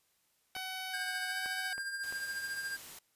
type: tone with vibrato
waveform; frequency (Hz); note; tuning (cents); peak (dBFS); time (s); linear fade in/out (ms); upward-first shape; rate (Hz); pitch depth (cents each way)
10% pulse; 748; F#5; +19; -30; 0.55-1.73; 2; square; 1.3; 10
type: clicks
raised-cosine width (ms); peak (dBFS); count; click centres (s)
0.5; -31; 4; 0.565 / 1.46 / 1.78 / 2.125
type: tone with tremolo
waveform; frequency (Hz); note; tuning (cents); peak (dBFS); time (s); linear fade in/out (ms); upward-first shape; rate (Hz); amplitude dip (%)
square; 1600; G6; +35; -35; 0.93-2.77; 10; triangle; 14; 55
type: noise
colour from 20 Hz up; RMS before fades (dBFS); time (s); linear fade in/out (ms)
white; -49; 2.03-2.99; 5
effects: white hiss -74 dBFS RMS until 3.15 s + resampled to 32000 Hz